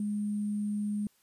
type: tone with sample-and-hold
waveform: sine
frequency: 207.7 Hz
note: G#3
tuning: in tune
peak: -29 dBFS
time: 0-1.07 s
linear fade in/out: 2 ms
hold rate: 8820 Hz
effects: white hiss -68 dBFS RMS until 1.22 s + resampled to 32000 Hz